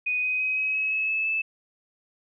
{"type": "tone with pitch steps", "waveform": "sine", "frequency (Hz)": [2489, 2508, 2527, 2546, 2565, 2584, 2604, 2623], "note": ["D#7", "D#7", "D#7", "D#7", "E7", "E7", "E7", "E7"], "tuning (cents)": [0, 13, 26, 39, -48, -35, -22, -9], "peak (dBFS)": -23, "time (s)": [0.06, 1.42], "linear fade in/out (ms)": 10, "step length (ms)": 170, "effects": []}